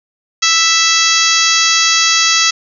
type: harmonic tone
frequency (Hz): 659.3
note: E5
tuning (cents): 0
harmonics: 2 / 3 / 4 / 5 / 6 / 7 / 8 / 9 / 10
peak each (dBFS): -18 / -18 / -18 / -18 / -18 / -18 / -18 / -18 / -18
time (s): 0.42-2.51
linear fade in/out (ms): 10
effects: none